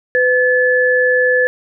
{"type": "tone pair together", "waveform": "sine", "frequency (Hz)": [502.9, 1727], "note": ["B4", "A6"], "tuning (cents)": [31, -33], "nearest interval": "octave + major sixth", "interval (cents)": 2136, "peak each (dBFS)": -13, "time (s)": [0.15, 1.47], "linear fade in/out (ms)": 0, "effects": []}